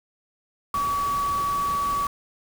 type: tone in noise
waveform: sine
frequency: 1137 Hz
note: C#6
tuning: 44 cents sharp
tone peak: -22 dBFS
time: 0.74-2.07 s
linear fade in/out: 2 ms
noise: pink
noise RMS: -36 dBFS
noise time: 0.74-2.07 s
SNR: +11 dB
effects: none